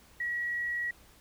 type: tone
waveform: sine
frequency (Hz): 1918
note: A#6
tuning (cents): +49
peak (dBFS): -30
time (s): 0.2-0.91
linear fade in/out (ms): 5
effects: added 60 Hz sine -63 dBFS peak until 1.2 s + pink hiss -59 dBFS RMS until 1.2 s